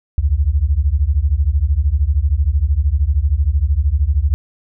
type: beating tone pair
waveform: sine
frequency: 65.7 / 78.7 Hz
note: C2 / D#2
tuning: +8 / +20 cents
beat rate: 13 Hz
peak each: -15 dBFS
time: 0.18-4.34 s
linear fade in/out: 0 ms
effects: none